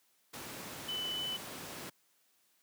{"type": "tone in noise", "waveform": "sine", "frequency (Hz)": 3001, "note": "F#7", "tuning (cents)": 24, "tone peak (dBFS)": -35, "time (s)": [0.88, 1.37], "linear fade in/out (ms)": 10, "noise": "pink", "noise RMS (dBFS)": -44, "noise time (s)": [0.33, 1.9], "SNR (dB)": 6, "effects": ["white hiss -72 dBFS RMS until 2.62 s", "high-pass 150 Hz 12 dB/octave"]}